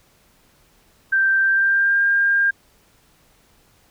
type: tone with pitch glide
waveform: sine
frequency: 1568 to 1604.7 Hz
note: G6 to G6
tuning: 0 to +40 cents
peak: -14 dBFS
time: 1.12-2.51 s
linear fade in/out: 10 ms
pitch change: +40 cents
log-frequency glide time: 1.4-2.02 s
effects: pink hiss -57 dBFS RMS until 3.9 s